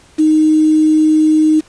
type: tone with quantisation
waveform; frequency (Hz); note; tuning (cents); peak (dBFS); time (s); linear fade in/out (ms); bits
sine; 310.5; D#4; -3; -7; 0.18-1.61; 20; 5
effects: pink hiss -46 dBFS RMS until 1.68 s + resampled to 22050 Hz